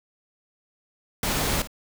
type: noise with echo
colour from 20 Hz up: pink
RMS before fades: -25 dBFS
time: 1.23-1.62 s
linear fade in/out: 2 ms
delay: 53 ms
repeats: 1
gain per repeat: -14 dB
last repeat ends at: 1.673 s
effects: none